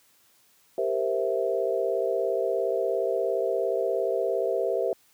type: chord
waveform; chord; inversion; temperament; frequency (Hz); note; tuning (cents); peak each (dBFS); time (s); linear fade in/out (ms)
sine; C dominant seventh; second; equal; 392 / 466.2 / 523.3 / 659.3; G4 / Bb4 / C5 / E5; 0 / 0 / 0 / 0; -29; 0.78-4.93; 2
effects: white hiss -62 dBFS RMS until 5.13 s + high-pass 80 Hz 12 dB/octave